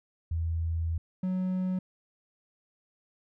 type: tone pair in turn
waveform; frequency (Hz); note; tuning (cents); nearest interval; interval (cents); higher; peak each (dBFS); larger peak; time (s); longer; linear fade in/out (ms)
sine / triangle; 82.41 / 185; E2 / F#3; 0 / 0; octave + major second; 1400; second; -27 / -25; second; 0.31-0.98 / 1.23-1.79; first; 5
effects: none